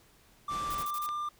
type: tone with pitch glide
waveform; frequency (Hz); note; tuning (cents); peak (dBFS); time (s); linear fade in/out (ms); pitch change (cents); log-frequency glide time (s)
triangle; 1174.7 to 1194.5; D6 to D6; 0 to +29; -30; 0.48-1.29; 5; +29; 0.76-1.06
type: low-pass noise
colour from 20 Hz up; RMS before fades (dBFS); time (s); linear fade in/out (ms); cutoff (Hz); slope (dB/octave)
pink; -43; 0.48-0.87; 50; 9400; 24
type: noise bursts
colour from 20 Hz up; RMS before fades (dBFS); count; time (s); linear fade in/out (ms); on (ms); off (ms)
blue; -42; 5; 0.7-1.066; 5; 50; 29
type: click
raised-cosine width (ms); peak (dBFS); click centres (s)
0.2; -26; 1.09
effects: pink hiss -62 dBFS RMS until 1.39 s